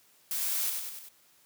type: noise with echo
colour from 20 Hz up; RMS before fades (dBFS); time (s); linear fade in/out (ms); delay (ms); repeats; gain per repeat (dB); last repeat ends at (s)
blue; -32; 0.31-0.7; 2; 97; 4; -4; 1.088
effects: white hiss -63 dBFS RMS until 1.45 s + high-pass 80 Hz 12 dB/octave